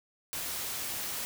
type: noise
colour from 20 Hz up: white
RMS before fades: -36 dBFS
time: 0.33-1.25 s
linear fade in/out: 0 ms
effects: none